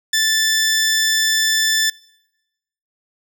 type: tone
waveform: 15% pulse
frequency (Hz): 1760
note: A6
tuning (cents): 0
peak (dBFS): -8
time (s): 0.13-1.9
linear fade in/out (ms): 5
effects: noise-tail reverb RT60 1.0 s tail -26 dB re dry